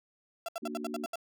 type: tone bursts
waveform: 35% pulse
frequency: 675 Hz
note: E5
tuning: 41 cents sharp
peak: -32 dBFS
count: 8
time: 0.46-1.157 s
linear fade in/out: 2 ms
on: 25 ms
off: 71 ms
type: chord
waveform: sine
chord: Bb augmented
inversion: none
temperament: equal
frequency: 233.1 / 293.7 / 370 Hz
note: Bb3 / D4 / F#4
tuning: 0 / 0 / 0 cents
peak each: -39 / -41 / -42 dBFS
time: 0.62-1.06 s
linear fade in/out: 10 ms
effects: none